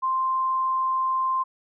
sine tone, 1046.5 Hz, C6, in tune, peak -21 dBFS, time 0.02-1.44 s, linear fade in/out 20 ms, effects none

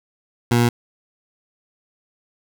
20% pulse tone, 119.3 Hz, A#2, 41 cents sharp, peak -9 dBFS, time 0.51-0.69 s, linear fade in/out 5 ms, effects none

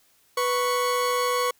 40% pulse tone pair together, 493.4 / 1108.7 Hz, B4 / C#6, -2 / 0 cents, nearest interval octave + major second, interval 1402 cents, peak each -24 dBFS, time 0.37-1.51 s, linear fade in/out 5 ms, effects white hiss -62 dBFS RMS until 1.59 s

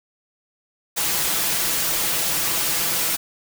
white noise with comb filter, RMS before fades -22 dBFS, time 0.96-3.17 s, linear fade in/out 20 ms, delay 6 ms, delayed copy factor +0.6, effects none

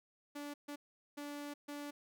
sawtooth tone bursts at uneven times, 290 Hz, D4, 22 cents flat, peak -39 dBFS, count 4, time 0.35-0.54 / 0.68-0.76 / 1.17-1.54 / 1.68-1.91 s, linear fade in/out 10 ms, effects none

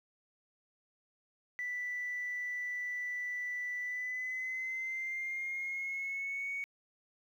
sine tone with pitch glide, 1975.5 to 2230 Hz, B6 to C#7, 0 to +10 cents, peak -34 dBFS, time 1.59-6.64 s, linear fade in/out 0 ms, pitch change +210 cents, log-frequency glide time 3.8-6.51 s, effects tanh soft clip ceiling -31 dBFS + 11-bit

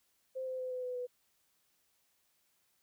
sine tone with pitch steps, 521 / 515.6 / 510.3 / 505 / 499.8 / 494.6 Hz, C5 / C5 / C5 / B4 / B4 / B4, -7 / -26 / -43 / +39 / +21 / +3 cents, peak -36 dBFS, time 0.35-1.07 s, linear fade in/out 20 ms, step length 120 ms, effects white hiss -75 dBFS RMS until 2.82 s

